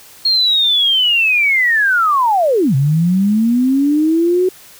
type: linear two-way sweep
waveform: sine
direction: down then up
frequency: 4284 to 130 to 374.2 Hz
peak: -10 dBFS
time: 0.25-4.49 s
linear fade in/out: 5 ms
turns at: 2.75 s
effects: white hiss -41 dBFS RMS until 4.79 s